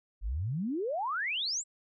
sine exponential sweep, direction up, 43.65 to 8000 Hz, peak -30 dBFS, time 0.21-1.64 s, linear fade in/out 50 ms, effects none

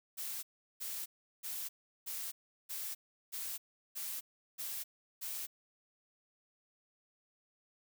blue noise bursts, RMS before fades -41 dBFS, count 9, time 0.17-5.47 s, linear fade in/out 20 ms, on 260 ms, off 370 ms, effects none

